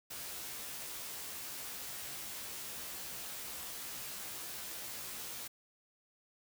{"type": "noise with comb filter", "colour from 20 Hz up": "white", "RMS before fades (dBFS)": -44, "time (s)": [0.1, 5.48], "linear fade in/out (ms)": 10, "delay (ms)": 15, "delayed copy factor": 0.95, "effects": []}